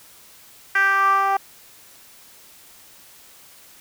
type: tone with band-pass filter sweep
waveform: 10% pulse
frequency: 392 Hz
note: G4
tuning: in tune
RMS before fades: -18 dBFS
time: 0.75-1.37 s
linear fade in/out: 5 ms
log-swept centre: 1700 to 870 Hz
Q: 4.7
effects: white hiss -48 dBFS RMS until 3.8 s